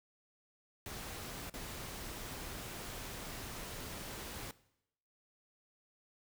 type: noise with dropouts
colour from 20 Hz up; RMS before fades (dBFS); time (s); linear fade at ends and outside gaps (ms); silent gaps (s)
pink; -45; 0.86-4.51; 1; 1.498-1.539
effects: noise-tail reverb RT60 0.8 s tail -19 dB re dry